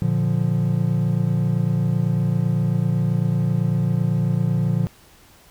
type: chord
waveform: triangle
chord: Bb major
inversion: none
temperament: equal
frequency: 116.54 / 146.83 / 174.61 Hz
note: Bb2 / D3 / F3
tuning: 0 / 0 / 0 cents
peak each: -20 dBFS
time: 0.02-4.87 s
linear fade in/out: 0 ms
effects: pink hiss -51 dBFS RMS until 5.5 s